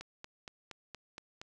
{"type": "click train", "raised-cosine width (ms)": 0.2, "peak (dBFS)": -27, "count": 7, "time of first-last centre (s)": [0.01, 1.415], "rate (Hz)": 4.27, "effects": []}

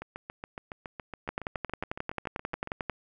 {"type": "two click trains", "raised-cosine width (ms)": 0.5, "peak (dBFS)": [-16, -23], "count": [19, 20], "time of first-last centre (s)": [[1.29, 2.897], [0.02, 2.674]], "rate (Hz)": [11.2, 7.16], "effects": []}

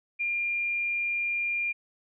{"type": "tone", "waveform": "sine", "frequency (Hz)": 2400, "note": "D7", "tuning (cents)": 37, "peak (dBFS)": -26, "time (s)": [0.19, 1.73], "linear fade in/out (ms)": 20, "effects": []}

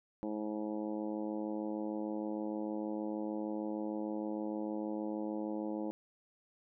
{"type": "harmonic tone", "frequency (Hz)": 106.5, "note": "G#2", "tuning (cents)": 44, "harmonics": [2, 3, 4, 5, 6, 7, 8, 9], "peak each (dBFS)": [-41, -38, -47, -43, -52, -52, -50, -57], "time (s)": [0.23, 5.91], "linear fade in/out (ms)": 0, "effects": []}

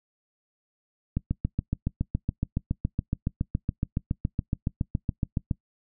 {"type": "click train", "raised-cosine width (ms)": 5, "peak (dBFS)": -13, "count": 32, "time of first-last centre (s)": [1.17, 5.512], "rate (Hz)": 7.14, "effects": ["noise-tail reverb RT60 0.1 s tail -22 dB re dry"]}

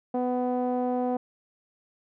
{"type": "tone with low-pass filter", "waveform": "sawtooth", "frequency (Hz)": 249.4, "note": "B3", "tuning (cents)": 17, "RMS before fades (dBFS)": -27, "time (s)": [0.14, 1.17], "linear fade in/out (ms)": 5, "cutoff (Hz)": 680, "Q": 3.2, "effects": []}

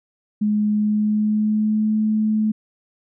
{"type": "tone with pitch glide", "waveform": "sine", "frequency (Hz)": [210.3, 215.7], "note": ["G#3", "A3"], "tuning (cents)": [22, -34], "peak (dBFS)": -16, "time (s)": [0.41, 2.52], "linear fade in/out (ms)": 10, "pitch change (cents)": 44, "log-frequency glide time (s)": [0.72, 1.98], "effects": []}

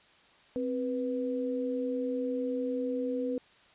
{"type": "tone pair together", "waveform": "sine", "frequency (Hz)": [261.6, 492.3], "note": ["C4", "B4"], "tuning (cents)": [0, -6], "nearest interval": "major seventh", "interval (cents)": 1094, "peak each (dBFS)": [-32, -32], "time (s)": [0.56, 3.38], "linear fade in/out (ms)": 0, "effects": ["white hiss -60 dBFS RMS until 3.74 s", "resampled to 8000 Hz"]}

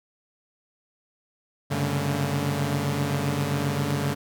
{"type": "tone cluster", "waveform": "sawtooth", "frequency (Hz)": [96.8, 135.9, 143.5, 203.8, 225.8], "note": ["G2", "C#3", "D3", "G#3", "A3"], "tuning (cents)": [-21, -34, -40, -32, 45], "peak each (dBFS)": [-29, -27, -22, -31, -30], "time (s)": [1.7, 4.15], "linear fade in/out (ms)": 20, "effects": []}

